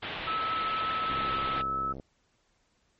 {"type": "low-pass noise", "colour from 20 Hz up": "white", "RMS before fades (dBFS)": -37, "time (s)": [0.02, 1.62], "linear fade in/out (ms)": 10, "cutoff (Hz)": 3600, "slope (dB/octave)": 48}
{"type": "tone", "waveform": "sine", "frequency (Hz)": 1303, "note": "E6", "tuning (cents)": -20, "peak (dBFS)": -28, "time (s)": [0.27, 1.93], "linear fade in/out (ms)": 10}
{"type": "click train", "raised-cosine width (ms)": 2, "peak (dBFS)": -28, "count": 61, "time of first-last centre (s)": [1.1, 1.998], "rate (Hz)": 66.8}
{"effects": ["pink hiss -71 dBFS RMS until 2.99 s", "MP3 32 kbps"]}